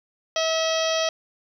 harmonic tone, 645 Hz, E5, 38 cents flat, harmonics 1 / 2 / 3 / 4 / 5 / 6 / 7 / 8 / 9, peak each -23 / -31 / -33 / -33 / -29 / -35 / -36 / -34 / -33 dBFS, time 0.36-1.09 s, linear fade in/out 2 ms, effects 9-bit

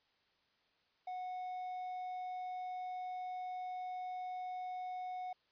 triangle tone, 734 Hz, F#5, 14 cents flat, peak -38 dBFS, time 1.07-5.33 s, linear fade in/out 5 ms, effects white hiss -75 dBFS RMS until 5.51 s + resampled to 11025 Hz

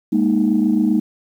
sine chord, Ab suspended second, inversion none, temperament equal with one note detuned, 205.5 / 233.1 / 311.1 Hz, Ab3 / Bb3 / Eb4, -18 / 0 / 0 cents, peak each -17 dBFS, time 0.12-1 s, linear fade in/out 10 ms, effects tanh soft clip ceiling -6 dBFS + 8-bit

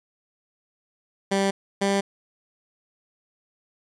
15% pulse tone pair in turn, 196 / 197.93 Hz, G3 / G3, 0 / +17 cents, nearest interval unison, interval 17 cents, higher second, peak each -14 dBFS, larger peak neither, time 1.31-1.51 / 1.81-2.01 s, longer neither, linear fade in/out 10 ms, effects resampled to 22050 Hz

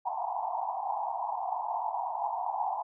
white band-pass noise, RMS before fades -33 dBFS, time 0.05-2.83 s, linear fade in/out 20 ms, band 700 to 980 Hz, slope 96 dB/octave, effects none

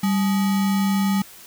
sine tone with sample-and-hold, 196.2 Hz, G3, 2 cents sharp, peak -17 dBFS, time 0.03-1.22 s, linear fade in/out 5 ms, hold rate 1050 Hz, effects white hiss -44 dBFS RMS until 1.46 s

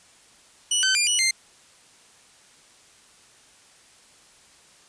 15% pulse tone with pitch steps, 2949 / 1533 / 2398 / 2941 / 2095 Hz, F#7 / G6 / D7 / F#7 / C7, -6 / -39 / +36 / -11 / +2 cents, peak -12 dBFS, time 0.71-1.31 s, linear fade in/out 5 ms, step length 120 ms, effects white hiss -54 dBFS RMS until 4.88 s + resampled to 22050 Hz

